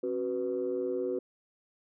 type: tone cluster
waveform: sine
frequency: 269.4 / 373.2 / 494.7 Hz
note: C#4 / F#4 / B4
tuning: -49 / +15 / +3 cents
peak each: -37 / -31 / -33 dBFS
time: 0.03-1.19 s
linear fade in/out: 5 ms
effects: tanh soft clip ceiling -22 dBFS